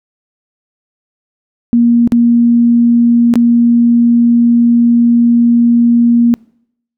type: tone with dropouts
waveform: sine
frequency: 236.3 Hz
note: A#3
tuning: 24 cents sharp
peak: -5 dBFS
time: 1.73-6.34 s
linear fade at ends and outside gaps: 0 ms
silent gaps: 2.075-2.121 / 3.339-3.356 s
effects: noise-tail reverb RT60 0.7 s tail -26 dB re dry